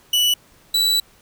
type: tone pair in turn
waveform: 40% pulse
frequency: 2958 / 3948 Hz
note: F#7 / B7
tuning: -1 / -1 cents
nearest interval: perfect fourth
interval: 500 cents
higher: second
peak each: -14 dBFS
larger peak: neither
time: 0.13-0.34 / 0.74-1 s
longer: second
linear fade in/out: 5 ms
effects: pink hiss -53 dBFS RMS until 1.21 s